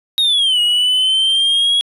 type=linear two-way sweep; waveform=triangle; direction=down then up; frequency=3785 to 2886 to 3335 Hz; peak=-10 dBFS; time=0.18-1.81 s; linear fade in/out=0 ms; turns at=0.6 s; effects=resampled to 32000 Hz